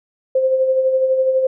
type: tone with tremolo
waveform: sine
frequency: 523.3 Hz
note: C5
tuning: in tune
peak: -11 dBFS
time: 0.35-1.47 s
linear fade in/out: 5 ms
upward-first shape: sine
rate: 12 Hz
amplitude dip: 45%
effects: none